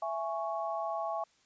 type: chord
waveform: sine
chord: C# minor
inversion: first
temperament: just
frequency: 665.2 / 831.5 / 1108.7 Hz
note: E5 / G#5 / C#6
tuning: +16 / +2 / 0 cents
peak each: -35 / -37 / -38 dBFS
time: 0.02-1.24 s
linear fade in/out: 5 ms
effects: white hiss -68 dBFS RMS until 1.45 s + resampled to 16000 Hz